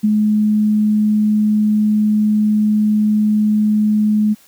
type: tone with ADSR envelope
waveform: sine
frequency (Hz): 212.2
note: G#3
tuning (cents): +38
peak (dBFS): -9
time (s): 0.03-4.35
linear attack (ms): 16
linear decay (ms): 22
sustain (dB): -2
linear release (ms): 28
effects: white hiss -49 dBFS RMS until 4.47 s